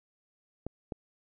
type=clicks; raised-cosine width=2 ms; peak=-22 dBFS; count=2; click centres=0.666 / 0.922 s; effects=none